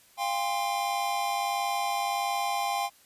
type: chord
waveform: square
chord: F suspended second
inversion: none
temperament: equal with one note detuned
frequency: 698.5 / 800 / 1046.5 Hz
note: F5 / G5 / C6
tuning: 0 / +35 / 0 cents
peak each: -34 / -30 / -34 dBFS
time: 0.17-2.9 s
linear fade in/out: 50 ms
effects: white hiss -59 dBFS RMS until 3.05 s + resampled to 32000 Hz